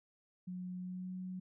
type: tone with pitch glide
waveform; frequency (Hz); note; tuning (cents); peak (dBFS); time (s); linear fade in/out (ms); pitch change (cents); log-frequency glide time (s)
sine; 181.7 to 184.45; F#3 to F#3; -31 to -5; -40; 0.47-1.4; 10; +26; 0.79-1.14
effects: none